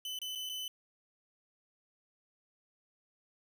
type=tone with dropouts; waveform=40% pulse; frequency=3018 Hz; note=F#7; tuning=34 cents sharp; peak=-37 dBFS; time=0.05-0.68 s; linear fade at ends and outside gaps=2 ms; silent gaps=0.189-0.216 / 0.352-0.356 / 0.492-0.496 s; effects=none